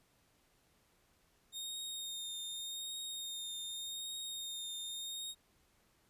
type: tone with vibrato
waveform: sawtooth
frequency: 3687 Hz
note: A#7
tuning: 20 cents flat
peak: -38 dBFS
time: 1.52-5.35 s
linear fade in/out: 50 ms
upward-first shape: triangle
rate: 0.85 Hz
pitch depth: 25 cents each way
effects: pink hiss -72 dBFS RMS until 6.09 s + resampled to 32000 Hz